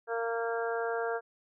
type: harmonic tone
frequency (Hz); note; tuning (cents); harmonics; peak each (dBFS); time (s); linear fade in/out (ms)
230.6; A#3; -19; 2 / 3 / 4 / 5 / 6 / 7; -32 / -36 / -41 / -45 / -39 / -40; 0.07-1.21; 50
effects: none